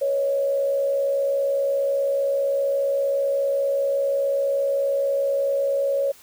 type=tone with frequency modulation; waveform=sine; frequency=554.4 Hz; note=C#5; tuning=in tune; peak=-19 dBFS; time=0.01-6.12 s; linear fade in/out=10 ms; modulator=64.9 Hz; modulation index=0.49; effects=white hiss -50 dBFS RMS until 6.22 s